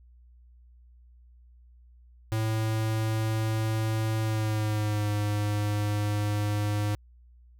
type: tone with pitch glide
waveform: square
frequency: 110.3 to 104.11 Hz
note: A2 to G#2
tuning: +5 to +5 cents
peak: -26 dBFS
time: 2.32-6.95 s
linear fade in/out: 0 ms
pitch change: -100 cents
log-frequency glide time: 4.21-5.1 s
effects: added 60 Hz sine -52 dBFS peak until 7.59 s